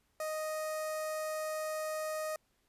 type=tone with notch filter; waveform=sawtooth; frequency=622.3 Hz; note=D#5; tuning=in tune; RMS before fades=-37 dBFS; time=0.2-2.36 s; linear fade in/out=2 ms; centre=3300 Hz; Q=1; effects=pink hiss -75 dBFS RMS until 2.68 s + resampled to 32000 Hz